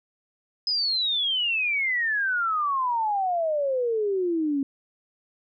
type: exponential sweep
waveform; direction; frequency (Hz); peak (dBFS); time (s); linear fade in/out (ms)
sine; down; 5090 to 269.9; -22; 0.67-4.63; 2
effects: none